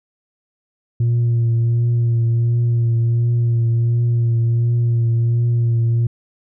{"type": "tone with vibrato", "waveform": "sine", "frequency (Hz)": 117.3, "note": "A#2", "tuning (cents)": 11, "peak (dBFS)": -11, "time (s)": [1, 6.07], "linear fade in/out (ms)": 5, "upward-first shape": "triangle", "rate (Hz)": 1.4, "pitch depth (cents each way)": 28, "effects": ["tanh soft clip ceiling -12 dBFS"]}